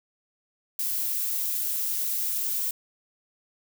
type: noise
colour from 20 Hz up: violet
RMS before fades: -28 dBFS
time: 0.79-2.71 s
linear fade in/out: 2 ms
effects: none